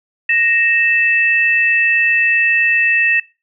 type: tone pair together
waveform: sine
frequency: 1864.7 / 2637 Hz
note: A#6 / E7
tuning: 0 / 0 cents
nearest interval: tritone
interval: 600 cents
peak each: -14 dBFS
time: 0.29-3.2 s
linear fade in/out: 5 ms
effects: noise-tail reverb RT60 0.3 s tail -21 dB re dry